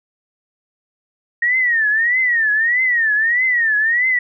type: tone with vibrato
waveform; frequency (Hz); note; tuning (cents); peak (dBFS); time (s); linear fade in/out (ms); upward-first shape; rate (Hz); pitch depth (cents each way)
sine; 1864.7; A#6; 0; -13; 1.42-4.19; 5; triangle; 1.6; 190
effects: none